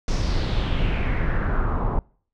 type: noise with low-pass filter sweep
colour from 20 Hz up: brown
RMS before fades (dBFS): -22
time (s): 0.08-1.99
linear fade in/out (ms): 2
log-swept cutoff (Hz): 6000 to 920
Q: 3.3
effects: noise-tail reverb RT60 0.5 s tail -26 dB re dry